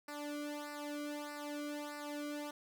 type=tone with flanger; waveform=sawtooth; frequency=293.7 Hz; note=D4; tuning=in tune; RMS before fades=-43 dBFS; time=0.08-2.51 s; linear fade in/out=5 ms; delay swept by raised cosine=0.3 to 1.13 ms; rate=1.6 Hz; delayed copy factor=-0.9; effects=none